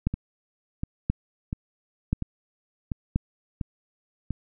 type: two click trains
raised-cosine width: 5 ms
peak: -16 / -10 dBFS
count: 7 / 4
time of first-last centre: 0.14-4.307 / 0.07-3.16 s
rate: 1.44 / 0.971 Hz
effects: none